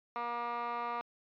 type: tone with band-pass filter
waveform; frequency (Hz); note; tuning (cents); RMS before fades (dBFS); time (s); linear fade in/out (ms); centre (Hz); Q
15% pulse; 237.9; A#3; +35; -37; 0.16-1.01; 0; 1200; 2.9
effects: resampled to 11025 Hz